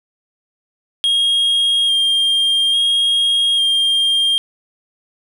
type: tone with vibrato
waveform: triangle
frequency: 3233 Hz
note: G#7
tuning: 47 cents flat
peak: -11 dBFS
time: 1.04-4.38 s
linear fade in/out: 0 ms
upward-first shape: square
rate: 0.59 Hz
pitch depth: 15 cents each way
effects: none